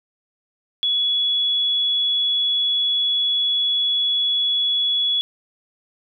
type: tone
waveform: sine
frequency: 3385 Hz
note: G#7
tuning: 32 cents sharp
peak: -17 dBFS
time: 0.83-5.21 s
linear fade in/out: 0 ms
effects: none